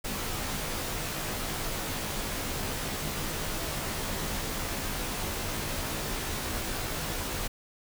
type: noise with comb filter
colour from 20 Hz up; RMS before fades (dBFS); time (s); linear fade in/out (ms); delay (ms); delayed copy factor
pink; -33; 0.04-7.48; 10; 17; -0.85
effects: none